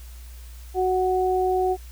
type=tone pair together; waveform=sine; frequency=370.7 / 741 Hz; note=F#4 / F#5; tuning=+3 / +2 cents; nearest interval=octave; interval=1199 cents; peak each=-21 / -23 dBFS; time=0.74-1.77 s; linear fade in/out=50 ms; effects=added 60 Hz sine -38 dBFS peak until 1.91 s + white hiss -51 dBFS RMS until 1.91 s